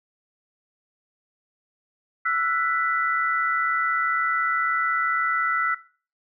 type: tone cluster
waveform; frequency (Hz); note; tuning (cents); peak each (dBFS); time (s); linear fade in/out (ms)
sine; 1329 / 1469 / 1983; E6 / F#6 / B6; +14 / -13 / +7; -23 / -27 / -26; 2.25-5.75; 10
effects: noise-tail reverb RT60 0.4 s tail -17 dB re dry